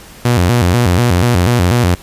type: tone with vibrato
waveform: sawtooth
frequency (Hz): 103.7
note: G#2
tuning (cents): -2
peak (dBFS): -5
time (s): 0.25-1.95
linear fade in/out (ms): 5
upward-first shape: square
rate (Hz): 4.1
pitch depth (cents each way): 270
effects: pink hiss -37 dBFS RMS until 2.02 s + resampled to 32000 Hz